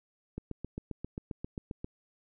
click train, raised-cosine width 3 ms, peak -24 dBFS, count 12, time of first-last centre 0.38-1.845 s, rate 7.51 Hz, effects none

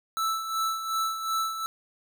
square tone with tremolo, 1318.5 Hz, E6, in tune, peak -25 dBFS, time 0.17-1.66 s, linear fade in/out 0 ms, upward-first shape sine, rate 2.7 Hz, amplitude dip 60%, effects none

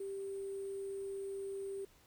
sine tone with sample-and-hold, 392 Hz, G4, in tune, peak -39 dBFS, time 0-1.85 s, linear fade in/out 5 ms, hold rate 8820 Hz, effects pink hiss -66 dBFS RMS until 2.06 s

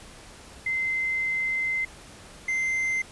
sine / triangle tone pair in turn, 2071 / 2079 Hz, C7 / C7, -18 / -12 cents, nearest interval unison, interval 6 cents, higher second, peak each -24 / -22 dBFS, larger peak second, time 0.66-1.85 / 2.48-3.02 s, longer first, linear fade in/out 5 ms, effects pink hiss -47 dBFS RMS until 3.11 s + resampled to 24000 Hz

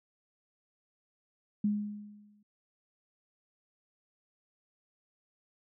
sine tone with exponential decay, 207.7 Hz, G#3, in tune, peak -24 dBFS, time 1.64-2.43 s, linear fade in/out 5 ms, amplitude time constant 170 ms, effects none

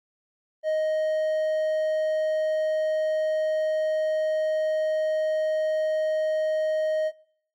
triangle tone, 624 Hz, D#5, 5 cents sharp, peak -20 dBFS, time 0.63-7.12 s, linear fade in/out 50 ms, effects noise-tail reverb RT60 0.7 s tail -24 dB re dry + AAC 64 kbps

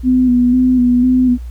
sine tone with vibrato, 250 Hz, B3, 21 cents sharp, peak -8 dBFS, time 0.03-1.38 s, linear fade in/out 50 ms, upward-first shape square, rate 2 Hz, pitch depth 29 cents each way, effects added 60 Hz sine -24 dBFS peak until 1.5 s + pink hiss -50 dBFS RMS until 1.5 s

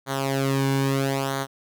sawtooth tone with flanger, 136.2 Hz, C#3, 30 cents flat, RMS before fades -24 dBFS, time 0.06-1.47 s, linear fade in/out 50 ms, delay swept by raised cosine 0.38 to 1.58 ms, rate 0.76 Hz, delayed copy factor -0.75, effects none

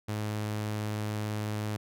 sawtooth tone with vibrato, 106.2 Hz, G#2, 39 cents sharp, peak -27 dBFS, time 0.08-1.77 s, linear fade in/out 10 ms, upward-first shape triangle, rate 18 Hz, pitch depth 10 cents each way, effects none

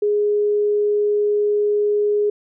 sine tone, 415.3 Hz, G#4, in tune, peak -15 dBFS, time 0.02-2.3 s, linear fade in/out 5 ms, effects none

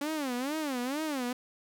sawtooth tone with vibrato, 277.2 Hz, C#4, in tune, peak -27 dBFS, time 0.01-1.33 s, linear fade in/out 5 ms, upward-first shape sine, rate 2.2 Hz, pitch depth 230 cents each way, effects none

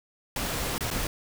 pink noise with dropouts, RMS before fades -30 dBFS, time 0.36-1.07 s, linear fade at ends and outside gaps 2 ms, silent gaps 0.781-0.807 / 0.904-0.911 s, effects none

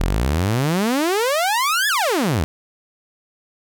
sawtooth exponential two-way sweep, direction up then down, 38.89 to 1765 to 69.1 Hz, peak -13 dBFS, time 0-2.44 s, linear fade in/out 0 ms, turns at 1.88 s, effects none

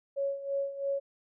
sine tone with tremolo, 555 Hz, C#5, 2 cents sharp, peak -27 dBFS, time 0.16-1 s, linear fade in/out 20 ms, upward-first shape sine, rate 3 Hz, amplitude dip 75%, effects none

